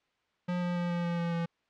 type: tone with pitch steps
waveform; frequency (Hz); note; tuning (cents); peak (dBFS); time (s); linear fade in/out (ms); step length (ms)
square; 177.8 / 176.27 / 174.75 / 173.24 / 171.74 / 170.26 / 168.79; F3 / F3 / F3 / F3 / F3 / F3 / E3; +31 / +16 / +1 / -14 / -29 / -44 / +41; -30; 0.48-1.46; 10; 140
effects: white hiss -74 dBFS RMS until 1.69 s + low-pass 3000 Hz 12 dB/octave

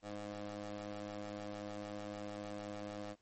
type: ring-modulated tone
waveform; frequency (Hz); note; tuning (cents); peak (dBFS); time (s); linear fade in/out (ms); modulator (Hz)
20% pulse; 103.83; G#2; 0; -35; 0.02-3.16; 50; 412
effects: pink hiss -75 dBFS RMS until 3.21 s + MP3 32 kbps

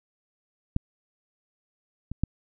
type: clicks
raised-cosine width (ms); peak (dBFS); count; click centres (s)
5; -11 / -21 / -11; 3; 0.764 / 2.116 / 2.236
effects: none

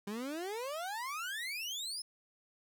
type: exponential sweep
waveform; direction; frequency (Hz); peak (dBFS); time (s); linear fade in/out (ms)
30% pulse; up; 196 to 5274; -35; 0.07-2.02; 5
effects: none

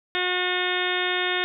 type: harmonic tone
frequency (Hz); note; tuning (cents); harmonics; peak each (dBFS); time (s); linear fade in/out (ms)
362; F#4; -38; 1 / 2 / 3 / 4 / 5 / 6 / 7 / 8 / 9 / 10; -29 / -32 / -35 / -31 / -29 / -31 / -35 / -35 / -34 / -30; 0.15-1.44; 0
effects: none

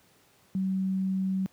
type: tone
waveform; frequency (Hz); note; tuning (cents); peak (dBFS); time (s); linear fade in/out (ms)
sine; 190; F#3; +46; -25; 0.55-1.46; 0
effects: pink hiss -62 dBFS RMS until 1.52 s + high-pass 100 Hz 12 dB/octave

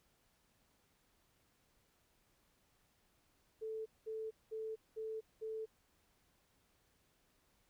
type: tone bursts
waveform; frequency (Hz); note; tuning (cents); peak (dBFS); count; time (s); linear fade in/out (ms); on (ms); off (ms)
sine; 440; A4; 0; -40; 5; 3.61-5.66; 20; 250; 200
effects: pink hiss -75 dBFS RMS until 7.69 s

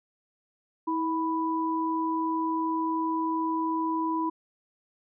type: tone pair together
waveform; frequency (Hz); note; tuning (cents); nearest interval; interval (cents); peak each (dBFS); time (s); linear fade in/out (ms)
sine; 322.1 / 989; E4 / B5; -40 / +2; octave + perfect fifth; 1942; -28; 0.87-4.3; 10
effects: none

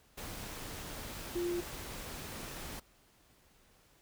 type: tone in noise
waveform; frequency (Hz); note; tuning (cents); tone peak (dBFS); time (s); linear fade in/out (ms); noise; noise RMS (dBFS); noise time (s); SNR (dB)
sine; 349.2; F4; 0; -32; 1.35-1.61; 10; pink; -44; 0.17-2.8; +9
effects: pink hiss -66 dBFS RMS until 4.01 s

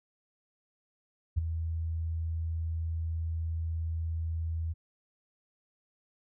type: tone with ADSR envelope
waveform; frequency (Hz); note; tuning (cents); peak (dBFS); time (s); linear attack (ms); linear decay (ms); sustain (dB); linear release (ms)
sine; 81.7; E2; -15; -21; 1.36-4.74; 22; 11; -9; 25
effects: none

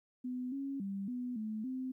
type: tone with pitch steps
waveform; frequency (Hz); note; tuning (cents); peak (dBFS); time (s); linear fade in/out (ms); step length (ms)
sine; 251.1 / 274.8 / 196.8 / 247.7 / 216.5 / 258.5; B3 / C#4 / G3 / B3 / A3 / C4; +29 / -15 / +7 / +5 / -28 / -21; -36; 0.24-1.92; 10; 280
effects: 13-bit

